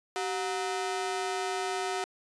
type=ring-modulated tone; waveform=sawtooth; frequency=554.4 Hz; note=C#5; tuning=in tune; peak=-23 dBFS; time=0.16-2.04 s; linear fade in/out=0 ms; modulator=172 Hz; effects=resampled to 22050 Hz